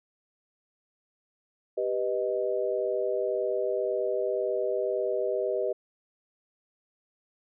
sine chord, G augmented, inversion none, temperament equal, 392 / 493.9 / 622.3 Hz, G4 / B4 / D#5, 0 / 0 / 0 cents, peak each -30 dBFS, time 1.77-5.73 s, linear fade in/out 10 ms, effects none

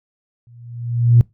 sine tone with exponential growth, 118.9 Hz, A#2, 35 cents sharp, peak -4 dBFS, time 0.47-1.21 s, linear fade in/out 0 ms, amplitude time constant 160 ms, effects noise-tail reverb RT60 0.2 s tail -23 dB re dry + tanh soft clip ceiling 0 dBFS

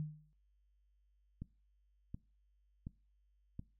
sine tone with exponential decay, 152.6 Hz, D#3, 33 cents flat, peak -34 dBFS, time 0-0.33 s, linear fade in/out 0 ms, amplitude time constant 70 ms
click train, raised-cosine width 5 ms, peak -31 dBFS, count 4, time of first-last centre 1.42-3.594 s, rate 1.38 Hz
effects noise-tail reverb RT60 0.3 s tail -21 dB re dry + added 50 Hz sine -70 dBFS peak until 3.79 s

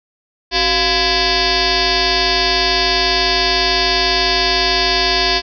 sine tone with frequency modulation, 2637 Hz, E7, in tune, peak -12 dBFS, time 0.51-5.42 s, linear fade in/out 50 ms, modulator 323 Hz, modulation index 7.7, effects none

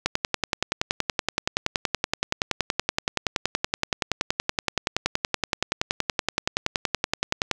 click train, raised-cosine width 0.2 ms, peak -4 dBFS, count 80, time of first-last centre 0.06-7.513 s, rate 10.6 Hz, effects none

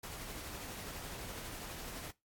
pink noise with tremolo, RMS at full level -44 dBFS, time 0.03-2.11 s, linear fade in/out 5 ms, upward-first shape triangle, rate 12 Hz, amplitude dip 30%, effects noise-tail reverb RT60 0.2 s tail -20 dB re dry + AAC 64 kbps

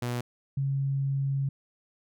sawtooth / sine tone pair in turn, 121.5 / 137.35 Hz, B2 / C#3, -28 / -16 cents, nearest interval major second, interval 212 cents, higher second, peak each -25 dBFS, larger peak neither, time 0.02-0.21 / 0.57-1.49 s, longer second, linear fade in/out 5 ms, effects none

